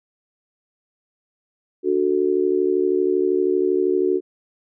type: tone with amplitude modulation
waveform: sine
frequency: 370 Hz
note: F#4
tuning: in tune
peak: -12 dBFS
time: 1.83-4.21 s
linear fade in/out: 50 ms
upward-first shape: sine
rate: 72.7 Hz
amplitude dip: 95%
effects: none